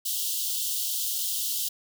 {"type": "high-pass noise", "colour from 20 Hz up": "white", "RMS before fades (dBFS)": -29, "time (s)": [0.05, 1.69], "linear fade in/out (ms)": 10, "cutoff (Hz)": 2900, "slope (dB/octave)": 96, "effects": []}